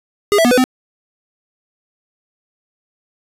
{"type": "tone with pitch steps", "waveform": "square", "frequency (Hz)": [409.4, 658, 243.4, 500, 256.1], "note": ["G#4", "E5", "B3", "B4", "C4"], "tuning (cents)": [-25, -3, -25, 21, -37], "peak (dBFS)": -10, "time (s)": [0.32, 0.64], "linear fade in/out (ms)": 0, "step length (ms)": 64, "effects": ["resampled to 32000 Hz", "7-bit"]}